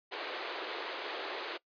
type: band-pass noise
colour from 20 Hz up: pink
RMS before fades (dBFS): -40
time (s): 0.11-1.58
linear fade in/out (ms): 20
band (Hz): 340 to 4400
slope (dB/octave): 48
effects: noise-tail reverb RT60 0.1 s tail -21 dB re dry + resampled to 11025 Hz